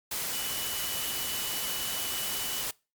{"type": "tone in noise", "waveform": "sine", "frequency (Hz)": 2965, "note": "F#7", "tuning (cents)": 3, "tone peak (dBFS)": -38, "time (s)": [0.33, 2.63], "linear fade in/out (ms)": 5, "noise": "white", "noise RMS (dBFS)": -33, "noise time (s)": [0.11, 2.71], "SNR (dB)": -8, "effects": ["noise-tail reverb RT60 0.3 s tail -24 dB re dry", "Opus 48 kbps"]}